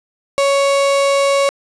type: tone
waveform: 35% pulse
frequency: 556 Hz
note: C#5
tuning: 5 cents sharp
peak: -10 dBFS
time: 0.38-1.49 s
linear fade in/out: 0 ms
effects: resampled to 22050 Hz + 8-bit